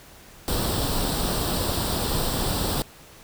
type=noise with comb filter; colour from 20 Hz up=pink; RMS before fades=-25 dBFS; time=0.48-2.82 s; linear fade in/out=0 ms; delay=0.23 ms; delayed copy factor=+0.65; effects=pink hiss -48 dBFS RMS until 3.23 s